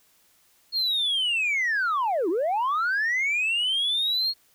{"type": "linear two-way sweep", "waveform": "sine", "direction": "down then up", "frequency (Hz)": [4333, 310.1, 4333], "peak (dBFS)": -20, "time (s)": [0.72, 4.34], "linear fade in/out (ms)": 50, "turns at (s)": 2.29, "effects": ["tanh soft clip ceiling -20 dBFS", "white hiss -62 dBFS RMS until 4.54 s"]}